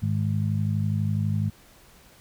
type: harmonic tone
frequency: 52.1 Hz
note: G#1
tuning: 6 cents sharp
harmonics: 2 / 3 / 4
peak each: -24 / -28 / -30 dBFS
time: 0.02-1.5 s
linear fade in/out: 10 ms
effects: pink hiss -54 dBFS RMS until 2.2 s